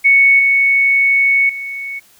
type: tone with level steps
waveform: sine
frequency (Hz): 2217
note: C#7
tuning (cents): 0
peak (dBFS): -6 / -9 / -22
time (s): 0.04-2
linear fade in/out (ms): 20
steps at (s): 0.39 / 1.49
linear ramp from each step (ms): 5
effects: white hiss -49 dBFS RMS until 2.19 s